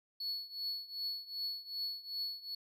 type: tone with tremolo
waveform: triangle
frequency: 4400 Hz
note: C#8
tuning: 14 cents flat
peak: -33 dBFS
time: 0.2-2.55 s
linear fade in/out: 5 ms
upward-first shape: triangle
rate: 2.6 Hz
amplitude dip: 90%
effects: none